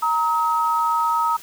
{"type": "tone pair together", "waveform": "sine", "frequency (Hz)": [932.3, 1274.7], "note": ["A#5", "D#6"], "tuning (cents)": [0, 41], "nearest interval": "perfect fourth", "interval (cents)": 541, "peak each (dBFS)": -20, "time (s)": [0.02, 1.37], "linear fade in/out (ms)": 10, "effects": ["white hiss -42 dBFS RMS until 1.42 s"]}